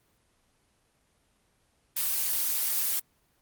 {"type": "noise with amplitude modulation", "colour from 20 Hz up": "blue", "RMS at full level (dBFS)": -26, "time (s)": [1.96, 3], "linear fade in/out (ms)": 10, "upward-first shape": "sine", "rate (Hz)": 255, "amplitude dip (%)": 35, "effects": ["pink hiss -69 dBFS RMS until 3.41 s", "Opus 24 kbps"]}